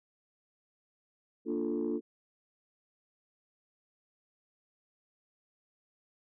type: chord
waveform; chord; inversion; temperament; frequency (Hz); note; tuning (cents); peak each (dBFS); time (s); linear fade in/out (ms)
sine; Bb major seventh; none; equal; 233.1 / 293.7 / 349.2 / 440; Bb3 / D4 / F4 / A4; 0 / 0 / 0 / 0; -35 / -34 / -34 / -36; 1.45-2.01; 50
effects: tanh soft clip ceiling -24 dBFS